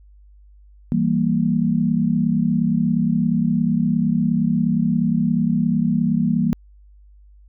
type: chord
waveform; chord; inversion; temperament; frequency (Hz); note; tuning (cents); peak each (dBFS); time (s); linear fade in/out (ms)
sine; E diminished; none; equal; 164.81 / 196 / 233.1; E3 / G3 / Bb3; 0 / 0 / 0; -21 / -21 / -19; 0.92-6.53; 0
effects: added 50 Hz sine -45 dBFS peak until 7.48 s